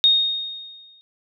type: tone with exponential decay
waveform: sine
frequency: 3711 Hz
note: A#7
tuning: 9 cents flat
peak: -10 dBFS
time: 0.04-1.01 s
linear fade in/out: 0 ms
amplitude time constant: 210 ms
effects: none